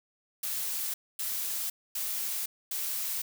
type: noise bursts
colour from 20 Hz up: blue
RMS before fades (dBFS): -33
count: 4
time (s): 0.43-3.22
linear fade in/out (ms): 5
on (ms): 510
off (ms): 250
effects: none